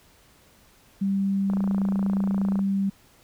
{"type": "tone", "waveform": "sine", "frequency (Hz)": 196, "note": "G3", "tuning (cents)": 0, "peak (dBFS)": -21, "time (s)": [1.01, 2.9], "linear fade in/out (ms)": 10}
{"type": "click train", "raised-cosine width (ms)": 1, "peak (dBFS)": -21, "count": 32, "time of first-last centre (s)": [1.5, 2.592], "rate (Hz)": 28.4}
{"effects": ["pink hiss -57 dBFS RMS until 3.23 s"]}